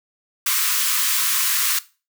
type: high-pass noise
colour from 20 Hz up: white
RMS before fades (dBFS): -20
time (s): 0.46-1.79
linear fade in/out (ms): 5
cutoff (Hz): 1000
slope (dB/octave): 96
effects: noise-tail reverb RT60 0.3 s tail -17 dB re dry